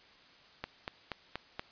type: click train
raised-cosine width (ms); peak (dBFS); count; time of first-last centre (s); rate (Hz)
0.3; -20; 5; 0.64-1.595; 4.19
effects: white hiss -59 dBFS RMS until 1.71 s + resampled to 11025 Hz